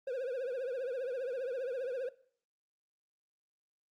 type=tone with vibrato; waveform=triangle; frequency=510 Hz; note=C5; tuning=44 cents flat; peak=-32 dBFS; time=0.07-2.09 s; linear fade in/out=5 ms; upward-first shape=triangle; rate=15 Hz; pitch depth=150 cents each way; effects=noise-tail reverb RT60 0.5 s tail -18 dB re dry + Opus 48 kbps